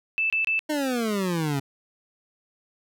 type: tone bursts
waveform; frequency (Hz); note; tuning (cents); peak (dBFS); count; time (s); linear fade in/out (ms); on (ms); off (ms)
sine; 2637; E7; 0; -21; 3; 0.18-0.592; 0; 120; 26
type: exponential sweep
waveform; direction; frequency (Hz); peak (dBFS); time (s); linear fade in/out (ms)
25% pulse; down; 311.1 to 135; -20; 0.69-1.6; 10
effects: none